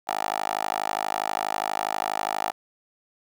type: tone with high-pass filter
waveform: 10% pulse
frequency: 52.3 Hz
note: G#1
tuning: 13 cents sharp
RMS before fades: -28 dBFS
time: 0.07-2.52 s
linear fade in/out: 20 ms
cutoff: 770 Hz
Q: 3.2
effects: none